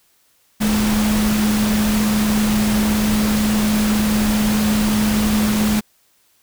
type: tone in noise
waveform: sine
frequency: 212.6 Hz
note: G#3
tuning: 41 cents sharp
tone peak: -15 dBFS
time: 0.6-5.81 s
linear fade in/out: 20 ms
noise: pink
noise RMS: -23 dBFS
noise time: 0.6-5.81 s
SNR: +5 dB
effects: white hiss -59 dBFS RMS until 6.42 s